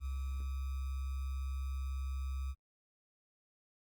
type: tone with sample-and-hold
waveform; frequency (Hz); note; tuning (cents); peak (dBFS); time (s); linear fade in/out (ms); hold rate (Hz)
sine; 67; C2; +42; -35; 0-2.55; 50; 1225
effects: Opus 24 kbps